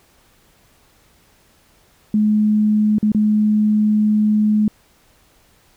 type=tone with dropouts; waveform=sine; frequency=212.3 Hz; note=G#3; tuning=38 cents sharp; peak=-12 dBFS; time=2.14-4.68 s; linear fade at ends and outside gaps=2 ms; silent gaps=2.984-3.028 / 3.119-3.147 s; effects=pink hiss -55 dBFS RMS until 5.76 s